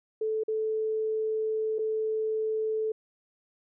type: tone with dropouts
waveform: sine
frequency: 437 Hz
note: A4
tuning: 12 cents flat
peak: -26 dBFS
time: 0.21-2.92 s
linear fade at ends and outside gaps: 5 ms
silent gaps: 0.436-0.481 / 1.785-1.79 s
effects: none